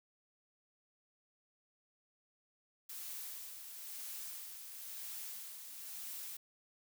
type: noise with tremolo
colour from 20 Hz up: blue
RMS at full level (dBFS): -45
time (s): 2.89-6.37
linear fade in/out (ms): 5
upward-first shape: sine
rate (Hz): 1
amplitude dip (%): 45
effects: none